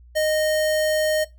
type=tone; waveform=square; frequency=618 Hz; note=D#5; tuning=12 cents flat; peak=-19 dBFS; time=0.15-1.25 s; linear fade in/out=20 ms; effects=noise-tail reverb RT60 0.2 s tail -18 dB re dry + added 60 Hz sine -45 dBFS peak until 1.38 s

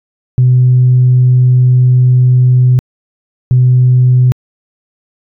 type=tone pair in turn; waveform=sine; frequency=126.1 / 126.1 Hz; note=B2 / B2; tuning=+36 / +36 cents; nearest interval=unison; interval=0 cents; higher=neither; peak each=-3 dBFS; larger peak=neither; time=0.38-2.79 / 3.51-4.32 s; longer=first; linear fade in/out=0 ms; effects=tanh soft clip ceiling 0 dBFS

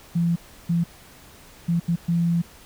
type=tone bursts at uneven times; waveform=sine; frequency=170 Hz; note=F3; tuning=46 cents flat; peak=-18 dBFS; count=5; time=0.15-0.36 / 0.69-0.84 / 1.68-1.8 / 1.88-1.96 / 2.08-2.42 s; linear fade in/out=10 ms; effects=pink hiss -48 dBFS RMS until 2.65 s

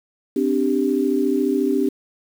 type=chord; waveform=sine; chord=C suspended second; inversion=none; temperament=equal with one note detuned; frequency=259.5 / 293.7 / 392 Hz; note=C4 / D4 / G4; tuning=-14 / 0 / 0 cents; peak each=-21 dBFS; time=0.36-1.89 s; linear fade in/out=5 ms; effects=7-bit

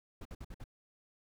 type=noise bursts; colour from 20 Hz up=brown; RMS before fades=-45 dBFS; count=5; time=0.21-0.641 s; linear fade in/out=5 ms; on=43 ms; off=54 ms; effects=none

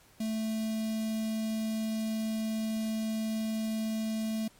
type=tone with notch filter; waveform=square; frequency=220 Hz; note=A3; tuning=in tune; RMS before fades=-32 dBFS; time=0.2-4.48 s; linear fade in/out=5 ms; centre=1300 Hz; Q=0.54; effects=pink hiss -60 dBFS RMS until 4.59 s + MP3 64 kbps

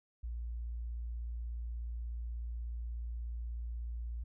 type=tone; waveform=sine; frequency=58.27 Hz; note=A#1; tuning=in tune; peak=-37 dBFS; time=0.23-4.24 s; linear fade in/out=10 ms; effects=none

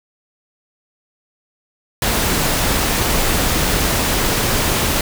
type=noise; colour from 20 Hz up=pink; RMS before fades=-17 dBFS; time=2.02-5.01 s; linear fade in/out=2 ms; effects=none

